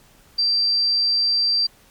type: tone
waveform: sine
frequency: 4699 Hz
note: D8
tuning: in tune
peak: -16 dBFS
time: 0.38-1.67 s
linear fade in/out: 10 ms
effects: pink hiss -53 dBFS RMS until 1.9 s + MP3 96 kbps